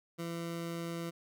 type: tone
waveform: 20% pulse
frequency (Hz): 168.4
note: E3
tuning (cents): +37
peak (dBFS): -32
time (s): 0.18-1.11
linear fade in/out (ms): 20
effects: none